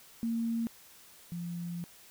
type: tone pair in turn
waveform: sine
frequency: 229.9 / 172.57 Hz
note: A#3 / F3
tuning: -24 / -20 cents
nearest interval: perfect fourth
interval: 496 cents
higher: first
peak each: -29 / -35 dBFS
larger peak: first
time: 0.23-0.67 / 1.32-1.84 s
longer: second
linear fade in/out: 0 ms
effects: white hiss -56 dBFS RMS until 2.1 s